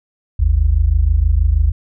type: tone pair together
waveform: sine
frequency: 51.51 / 77.78 Hz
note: G#1 / D#2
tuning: -13 / 0 cents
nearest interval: perfect fifth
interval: 713 cents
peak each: -13 dBFS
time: 0.39-1.72 s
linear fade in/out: 10 ms
effects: none